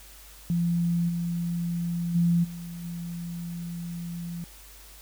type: tone with level steps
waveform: sine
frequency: 171.3 Hz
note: F3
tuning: 33 cents flat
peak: -22 / -26 / -19 / -35 / -32 dBFS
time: 0.5-4.44 s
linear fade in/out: 0 ms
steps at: 1.08 / 2.14 / 2.43 / 2.83 s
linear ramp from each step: 20 ms
effects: added 50 Hz sine -50 dBFS peak until 5.01 s + white hiss -50 dBFS RMS until 5.01 s